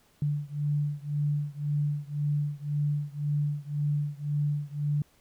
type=beating tone pair; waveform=sine; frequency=145.8 / 147.7 Hz; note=D3 / D3; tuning=-12 / +10 cents; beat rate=1.9 Hz; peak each=-29 / -30 dBFS; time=0.22-5.02 s; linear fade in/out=2 ms; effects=pink hiss -64 dBFS RMS until 5.2 s